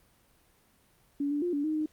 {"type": "tone with pitch steps", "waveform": "sine", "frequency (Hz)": [284.6, 291.4, 352.2, 287.4, 310.6, 308], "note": ["C#4", "D4", "F4", "D4", "D#4", "D#4"], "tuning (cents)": [46, -13, 15, -37, -3, -17], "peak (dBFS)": -27, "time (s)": [1.2, 1.86], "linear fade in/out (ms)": 5, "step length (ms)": 110, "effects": ["pink hiss -65 dBFS RMS until 1.92 s", "Opus 32 kbps"]}